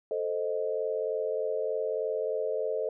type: chord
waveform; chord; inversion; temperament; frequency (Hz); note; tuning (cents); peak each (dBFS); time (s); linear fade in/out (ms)
sine; A diminished; none; equal; 440 / 523.3 / 622.3; A4 / C5 / Eb5; 0 / 0 / 0; -31 / -33 / -33; 0.11-2.89; 2
effects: none